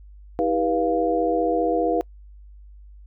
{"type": "tone cluster", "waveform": "sine", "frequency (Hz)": [322.4, 397.4, 486.9, 695], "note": ["E4", "G4", "B4", "F5"], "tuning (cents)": [-38, 24, -25, -9], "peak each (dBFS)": [-24, -27, -23, -24], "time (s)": [0.39, 2.01], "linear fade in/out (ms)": 0, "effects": ["noise-tail reverb RT60 0.1 s tail -25 dB re dry", "added 50 Hz sine -42 dBFS peak until 3.06 s"]}